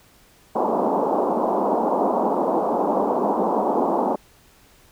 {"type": "band-pass noise", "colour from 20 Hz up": "white", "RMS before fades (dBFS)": -21, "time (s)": [0.55, 4.16], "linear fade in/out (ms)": 10, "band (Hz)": [200, 980], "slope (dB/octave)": 48, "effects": ["pink hiss -54 dBFS RMS until 4.91 s"]}